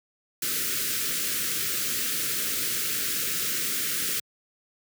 white band-stop noise, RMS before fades -28 dBFS, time 0.42-4.2 s, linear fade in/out 5 ms, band 510 to 1300 Hz, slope 48 dB/octave, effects high-pass 100 Hz 12 dB/octave

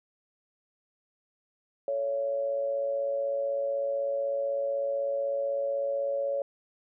sine tone with amplitude modulation, 559 Hz, C#5, 14 cents sharp, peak -24 dBFS, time 1.88-6.42 s, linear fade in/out 2 ms, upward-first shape sine, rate 116 Hz, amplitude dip 55%, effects none

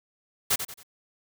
white noise with echo, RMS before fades -23 dBFS, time 0.5-0.56 s, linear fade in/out 10 ms, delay 91 ms, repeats 3, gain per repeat -9 dB, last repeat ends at 0.833 s, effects none

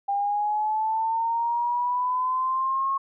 sine linear sweep, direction up, 797 to 1091 Hz, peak -22 dBFS, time 0.08-2.98 s, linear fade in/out 10 ms, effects none

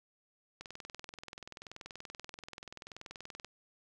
click train, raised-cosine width 0.2 ms, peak -28 dBFS, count 60, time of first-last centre 0.61-3.447 s, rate 20.8 Hz, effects none

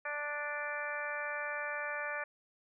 harmonic tone, 293.7 Hz, D4, in tune, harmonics 2 / 3 / 4 / 5 / 6 / 7 / 8, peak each -42 / -46 / -44 / -42 / -40 / -50 / -44 dBFS, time 0.05-2.24 s, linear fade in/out 5 ms, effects none

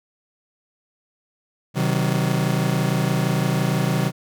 40% pulse chord, C diminished, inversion none, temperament just, 130.81 / 156.98 / 188.37 Hz, C3 / Eb3 / Gb3, 0 / +16 / +31 cents, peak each -22 / -22 / -23 dBFS, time 1.74-4.12 s, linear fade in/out 50 ms, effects none

